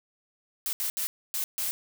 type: noise bursts at uneven times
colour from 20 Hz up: blue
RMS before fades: -30 dBFS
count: 5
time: 0.66-0.73 / 0.8-0.9 / 0.97-1.07 / 1.34-1.44 / 1.58-1.71 s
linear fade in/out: 0 ms
effects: none